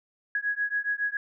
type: beating tone pair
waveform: sine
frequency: 1661.2 / 1668.4 Hz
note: G#6 / G#6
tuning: 0 / +7 cents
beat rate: 7.2 Hz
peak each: -29 dBFS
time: 0.35-1.17 s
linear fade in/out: 2 ms
effects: none